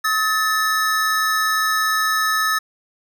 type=tone pair together; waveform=square; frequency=1277.1 / 1760 Hz; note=D#6 / A6; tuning=+45 / 0 cents; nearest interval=tritone; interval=555 cents; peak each=-20 / -21 dBFS; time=0.04-2.59 s; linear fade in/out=10 ms; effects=none